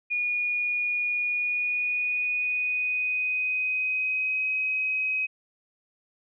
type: tone with pitch glide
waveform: sine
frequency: 2446 to 2531 Hz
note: D#7 to D#7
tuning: -30 to +29 cents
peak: -24 dBFS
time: 0.1-5.27 s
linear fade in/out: 20 ms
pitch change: +59 cents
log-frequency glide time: 1.22-4.47 s
effects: none